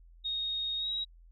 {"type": "tone with pitch glide", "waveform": "sine", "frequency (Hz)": [3729, 3829], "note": ["A#7", "A#7"], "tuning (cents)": [0, 46], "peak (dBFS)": -31, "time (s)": [0.24, 1.05], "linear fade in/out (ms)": 20, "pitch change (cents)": 46, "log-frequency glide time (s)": [0.78, 0.89], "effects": ["added 42 Hz sine -53 dBFS peak until 1.31 s"]}